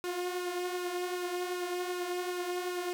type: tone with flanger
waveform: sawtooth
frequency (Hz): 357.9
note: F4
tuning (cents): +42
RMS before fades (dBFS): -35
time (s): 0.04-2.93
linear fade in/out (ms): 0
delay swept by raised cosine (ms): 2 to 6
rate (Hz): 2.6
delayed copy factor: +0.5
effects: none